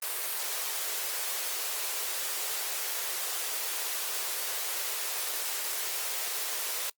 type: high-pass noise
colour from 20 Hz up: white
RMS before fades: -33 dBFS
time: 0.02-6.9 s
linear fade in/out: 5 ms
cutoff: 370 Hz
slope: 48 dB/octave
effects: noise-tail reverb RT60 0.1 s tail -25 dB re dry + Opus 32 kbps